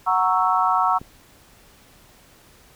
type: chord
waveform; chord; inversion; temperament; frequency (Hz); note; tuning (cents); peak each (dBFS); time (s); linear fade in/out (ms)
sine; F# dominant seventh; none; equal; 740 / 932.3 / 1108.7 / 1318.5; F#5 / A#5 / C#6 / E6; 0 / 0 / 0 / 0; -22; 0.06-0.99; 20
type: click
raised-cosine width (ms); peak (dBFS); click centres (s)
3; -24; 1.015
effects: pink hiss -52 dBFS RMS until 2.75 s